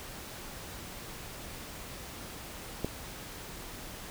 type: click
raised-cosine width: 2 ms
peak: -17 dBFS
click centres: 2.846 s
effects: pink hiss -44 dBFS RMS until 4.1 s